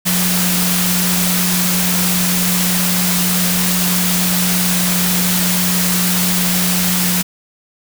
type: tone in noise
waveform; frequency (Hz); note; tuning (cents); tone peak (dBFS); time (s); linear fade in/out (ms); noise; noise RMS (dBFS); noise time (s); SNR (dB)
sine; 180.3; F#3; -45; -17; 0.05-7.23; 20; white; -17; 0.05-7.23; -3
effects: none